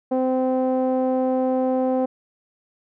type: tone with low-pass filter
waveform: sawtooth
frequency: 258.3 Hz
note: C4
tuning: 22 cents flat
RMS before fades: -21 dBFS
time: 0.11-2.06 s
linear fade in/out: 10 ms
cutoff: 640 Hz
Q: 3.7
effects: none